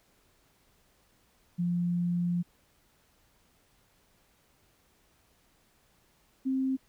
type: tone pair in turn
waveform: sine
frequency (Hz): 174.61 / 264.1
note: F3 / C4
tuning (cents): 0 / +16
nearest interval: perfect fifth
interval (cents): 716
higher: second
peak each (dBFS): -26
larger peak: neither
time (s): 1.58-2.43 / 6.45-6.77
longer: first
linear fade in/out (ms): 20
effects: pink hiss -67 dBFS RMS until 6.88 s